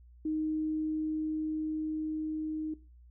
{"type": "tone with level ramp", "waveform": "sine", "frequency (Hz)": 311.1, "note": "D#4", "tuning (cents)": 0, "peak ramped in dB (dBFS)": [-29, -33], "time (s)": [0.25, 2.74], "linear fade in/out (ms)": 5, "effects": ["noise-tail reverb RT60 0.3 s tail -17 dB re dry", "added 60 Hz sine -53 dBFS peak until 3.1 s"]}